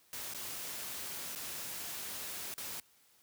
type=noise with dropouts; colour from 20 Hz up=white; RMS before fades=-42 dBFS; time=0.13-2.8 s; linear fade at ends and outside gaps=1 ms; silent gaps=0.337-0.346 / 1.351-1.358 / 2.54-2.579 s; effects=white hiss -67 dBFS RMS until 3.22 s + high-pass 60 Hz 12 dB/octave